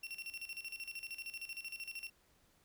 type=tone with tremolo; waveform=35% pulse; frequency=2724 Hz; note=F7; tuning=44 cents flat; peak=-40 dBFS; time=0.03-2.1 s; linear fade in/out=5 ms; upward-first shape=square; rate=13 Hz; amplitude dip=75%; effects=pink hiss -71 dBFS RMS until 2.64 s